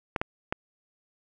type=clicks; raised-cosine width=0.5 ms; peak=-12 dBFS; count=3; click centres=0.162 / 0.215 / 0.525 s; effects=none